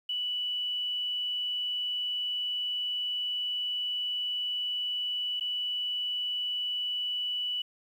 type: tone with dropouts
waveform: sine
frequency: 2960 Hz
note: F#7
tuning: in tune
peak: -29 dBFS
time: 0.09-7.62 s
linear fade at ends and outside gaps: 5 ms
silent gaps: 5.398-5.408 s
effects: 10-bit